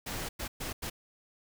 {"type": "noise bursts at uneven times", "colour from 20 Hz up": "pink", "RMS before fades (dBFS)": -37, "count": 4, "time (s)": [[0.06, 0.29], [0.39, 0.48], [0.6, 0.73], [0.82, 0.9]], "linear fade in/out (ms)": 10, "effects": []}